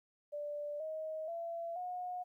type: tone with pitch steps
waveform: sine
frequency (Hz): 587.3 / 629.5 / 674.6 / 723.1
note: D5 / D#5 / E5 / F#5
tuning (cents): 0 / +20 / +40 / -40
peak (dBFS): -38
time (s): 0.32-2.24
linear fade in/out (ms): 20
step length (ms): 480
effects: 13-bit